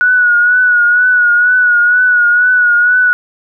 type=tone with vibrato; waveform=sine; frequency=1462 Hz; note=F#6; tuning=21 cents flat; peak=-6 dBFS; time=0.01-3.13 s; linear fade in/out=0 ms; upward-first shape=triangle; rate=2.1 Hz; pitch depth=49 cents each way; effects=none